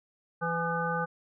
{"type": "harmonic tone with a mistuned harmonic", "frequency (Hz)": 167.3, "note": "E3", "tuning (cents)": 26, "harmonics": [1, 3, 5, 7, 9], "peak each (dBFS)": [-34, -34, -34, -34, -34], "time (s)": [0.41, 1.06], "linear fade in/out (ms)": 20, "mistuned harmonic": 7, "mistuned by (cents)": 61, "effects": []}